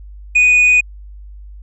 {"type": "tone with tanh clipping", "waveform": "sine", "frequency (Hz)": 2476, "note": "D#7", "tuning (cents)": -9, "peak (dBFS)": -8, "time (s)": [0.35, 0.81], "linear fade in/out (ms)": 10, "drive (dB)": 2, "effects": ["added 50 Hz sine -32 dBFS peak until 1.62 s", "resampled to 22050 Hz"]}